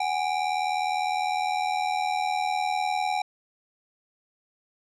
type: ring-modulated tone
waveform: square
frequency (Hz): 784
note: G5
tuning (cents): 0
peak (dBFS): -22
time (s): 0-3.22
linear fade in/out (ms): 5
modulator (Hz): 39.9
effects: low-pass 6000 Hz 12 dB/octave